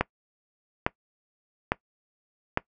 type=click train; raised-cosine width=0.5 ms; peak=-7 dBFS; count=4; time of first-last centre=0.01-2.574 s; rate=1.17 Hz; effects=noise-tail reverb RT60 0.1 s tail -21 dB re dry